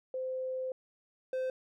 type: tone pair in turn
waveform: sine / triangle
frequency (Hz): 517 / 517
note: C5 / C5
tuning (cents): -21 / -21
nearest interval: unison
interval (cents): 0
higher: neither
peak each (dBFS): -33 / -29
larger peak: second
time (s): 0.14-0.72 / 1.33-1.5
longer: first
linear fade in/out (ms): 2
effects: none